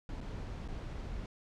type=noise with dropouts; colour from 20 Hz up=brown; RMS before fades=-41 dBFS; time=0.09-1.26 s; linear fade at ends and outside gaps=1 ms; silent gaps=0.205-0.212 / 0.678-0.685 s; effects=low-pass 6000 Hz 12 dB/octave